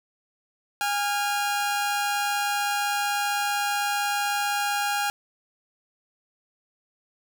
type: tone pair together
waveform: sawtooth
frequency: 819 / 1396.9 Hz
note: G#5 / F6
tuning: -24 / 0 cents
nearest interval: major sixth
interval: 924 cents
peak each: -21 / -26 dBFS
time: 0.81-5.1 s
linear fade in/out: 0 ms
effects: none